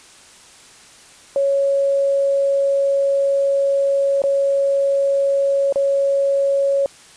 sine tone with dropouts, 554.4 Hz, C#5, in tune, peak -14 dBFS, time 1.36-6.86 s, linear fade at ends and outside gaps 1 ms, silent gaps 4.219-4.238 / 5.725-5.758 s, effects white hiss -45 dBFS RMS until 7.16 s + resampled to 22050 Hz

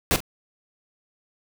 pink noise with echo, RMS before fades -20 dBFS, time 0.11-0.16 s, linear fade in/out 0 ms, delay 44 ms, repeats 1, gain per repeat -14 dB, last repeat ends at 0.204 s, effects none

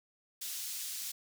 pink high-pass noise, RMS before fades -40 dBFS, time 0.41-1.12 s, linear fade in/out 10 ms, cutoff 4600 Hz, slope 12 dB/octave, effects none

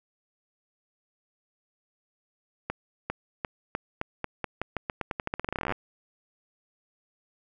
accelerating click train, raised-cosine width 0.5 ms, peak -14 dBFS, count 30, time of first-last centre 2.7-5.723 s, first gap 400 ms, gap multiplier 0.87, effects none

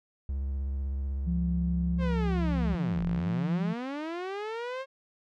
triangle tone with vibrato, 68.2 Hz, C#2, 28 cents flat, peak -27 dBFS, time 0.29-2.75 s, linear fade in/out 0 ms, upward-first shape triangle, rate 16 Hz, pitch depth 58 cents each way
sine tone with pitch glide, 173.9 to 172.5 Hz, F3 to F3, -7 to -21 cents, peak -27 dBFS, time 1.26-3.74 s, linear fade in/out 20 ms, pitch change -14 cents, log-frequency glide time 1.93-3.12 s
sawtooth linear two-way sweep, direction down then up, 542 to 36.71 to 542 Hz, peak -29 dBFS, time 1.98-4.86 s, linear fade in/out 50 ms, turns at 3.05 s
effects low-pass 3000 Hz 12 dB/octave

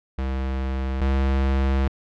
square tone pair in turn, 66 / 67.15 Hz, C2 / C2, +16 / +46 cents, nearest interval unison, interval 30 cents, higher second, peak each -24 / -19 dBFS, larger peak second, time 0.18-1.01 / 1.01-1.88 s, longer second, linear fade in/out 5 ms, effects low-pass 3000 Hz 12 dB/octave

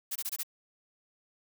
blue noise bursts, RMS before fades -34 dBFS, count 5, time 0.11-0.433 s, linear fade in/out 10 ms, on 47 ms, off 22 ms, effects none

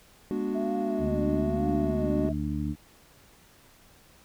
triangle chord, G# half-diminished seventh, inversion none, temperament equal with one note detuned, 207.7 / 241.7 / 293.7 / 370 Hz, G#3 / B3 / D4 / F#4, 0 / -37 / 0 / 0 cents, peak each -31 / -31 / -31 / -30 dBFS, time 0.31-2.29 s, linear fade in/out 0 ms
sine tone with vibrato, 651 Hz, E5, 22 cents flat, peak -32 dBFS, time 0.54-2.33 s, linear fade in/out 20 ms, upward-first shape triangle, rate 1.1 Hz, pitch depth 130 cents each way
harmonic tone, 74 Hz, D2, 14 cents sharp, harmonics 1 / 2 / 3 / 4, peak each -33 / -33 / -33 / -33 dBFS, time 0.98-2.76 s, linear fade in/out 50 ms
effects pink hiss -57 dBFS RMS until 4.24 s

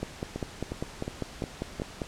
two click trains, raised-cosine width 2 ms, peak -19 / -17 dBFS, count 5 / 11, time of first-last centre 0.36-1.799 / 0.03-2.018 s, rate 2.78 / 5.03 Hz, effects pink hiss -45 dBFS RMS until 2.07 s + low-pass 8000 Hz 12 dB/octave

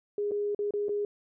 sine tone with dropouts, 411.7 Hz, G#4, 15 cents flat, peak -27 dBFS, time 0.18-1.05 s, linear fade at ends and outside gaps 2 ms, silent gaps 0.311-0.317 / 0.548-0.59 / 0.708-0.737 / 0.884-0.892 s, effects none

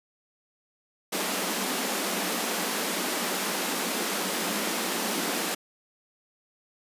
pink high-pass noise, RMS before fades -29 dBFS, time 1.12-5.55 s, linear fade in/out 10 ms, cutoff 180 Hz, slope 96 dB/octave, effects resampled to 32000 Hz

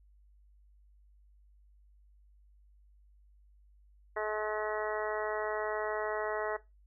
harmonic tone, 213.7 Hz, G#3, 50 cents sharp, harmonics 2 / 3 / 4 / 5 / 6 / 7 / 8 / 9, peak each -36 / -37 / -41 / -41 / -44 / -43 / -44 / -42 dBFS, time 4.16-6.57 s, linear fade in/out 10 ms, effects noise-tail reverb RT60 0.2 s tail -17 dB re dry + added 50 Hz sine -59 dBFS peak until 6.86 s

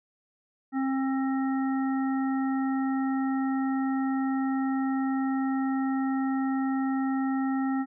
harmonic tone, 267.1 Hz, C4, 36 cents sharp, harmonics 1 / 3 / 5 / 7, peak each -25 / -35 / -39 / -42 dBFS, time 0.72-7.86 s, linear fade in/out 50 ms, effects none

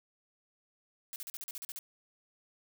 blue noise bursts, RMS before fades -42 dBFS, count 10, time 1.13-1.789 s, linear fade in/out 0 ms, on 29 ms, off 41 ms, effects none

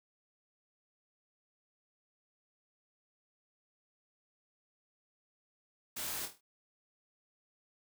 white noise with echo, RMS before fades -40 dBFS, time 5.96-6.26 s, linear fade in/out 10 ms, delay 25 ms, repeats 6, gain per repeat -6 dB, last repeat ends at 6.41 s, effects none

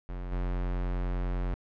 square tone with level steps, 45.01 Hz, F#1, 47 cents flat, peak -35 / -29 dBFS, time 0.09-1.54 s, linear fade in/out 0 ms, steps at 0.31 s, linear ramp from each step 20 ms, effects low-pass 2000 Hz 12 dB/octave

